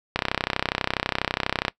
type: click train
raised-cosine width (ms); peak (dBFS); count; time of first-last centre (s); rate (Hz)
0.3; -5; 50; 0.16-1.682; 32.2
effects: noise-tail reverb RT60 0.1 s tail -20 dB re dry